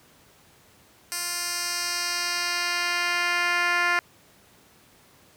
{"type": "tone with band-pass filter sweep", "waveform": "10% pulse", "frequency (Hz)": 350, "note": "F4", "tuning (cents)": 4, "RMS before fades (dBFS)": -26, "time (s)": [1.12, 3.99], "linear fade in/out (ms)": 0, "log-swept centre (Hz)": [8400, 1900], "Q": 1.1, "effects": ["pink hiss -56 dBFS RMS until 5.36 s", "high-pass 80 Hz 12 dB/octave"]}